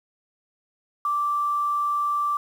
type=tone; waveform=sine; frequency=1170 Hz; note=D6; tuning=7 cents flat; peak=-21 dBFS; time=1.05-2.37 s; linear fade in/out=2 ms; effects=8-bit